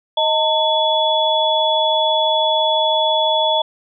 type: tone cluster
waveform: sine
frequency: 627 / 903 / 3401 Hz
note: D#5 / A5 / G#7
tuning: +13 / +45 / +40 cents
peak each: -18 dBFS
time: 0.17-3.62 s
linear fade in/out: 5 ms
effects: none